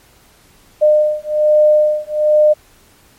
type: beating tone pair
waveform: sine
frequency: 605 / 606.2 Hz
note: D#5 / D#5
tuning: -49 / -45 cents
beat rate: 1.2 Hz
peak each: -12 dBFS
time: 0.81-2.54 s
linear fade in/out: 20 ms
effects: pink hiss -49 dBFS RMS until 3.18 s + MP3 64 kbps